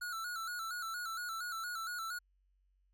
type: tone with vibrato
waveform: square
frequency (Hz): 1388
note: F6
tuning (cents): -11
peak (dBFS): -39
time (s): 0.01-2.19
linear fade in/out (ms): 10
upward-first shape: square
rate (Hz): 4.3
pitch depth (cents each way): 72
effects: added 47 Hz sine -70 dBFS peak until 2.93 s